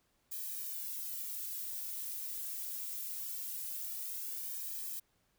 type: noise with flanger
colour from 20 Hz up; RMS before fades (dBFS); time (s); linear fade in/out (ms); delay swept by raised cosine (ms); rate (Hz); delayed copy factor
violet; -41; 0.31-5; 10; 1.4 to 2.8; 0.22; -1
effects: pink hiss -75 dBFS RMS until 5.38 s